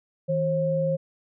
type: tone pair together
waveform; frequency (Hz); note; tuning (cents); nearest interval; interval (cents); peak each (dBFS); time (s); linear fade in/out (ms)
sine; 160.5 / 536.7; E3 / C5; -46 / +44; octave + major sixth; 2090; -26 / -23; 0.28-0.97; 20
effects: none